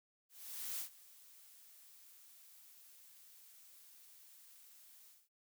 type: noise with ADSR envelope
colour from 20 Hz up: blue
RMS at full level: -41 dBFS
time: 0.29-5.29 s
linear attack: 500 ms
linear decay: 100 ms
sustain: -20 dB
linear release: 220 ms
effects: none